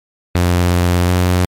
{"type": "tone with pitch glide", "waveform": "sawtooth", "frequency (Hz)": [88.3, 90.16], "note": ["F2", "F#2"], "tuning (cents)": [20, -44], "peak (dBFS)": -7, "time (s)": [0.35, 1.45], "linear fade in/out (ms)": 0, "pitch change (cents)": 36, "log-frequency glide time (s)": [1.05, 1.1], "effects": ["MP3 64 kbps"]}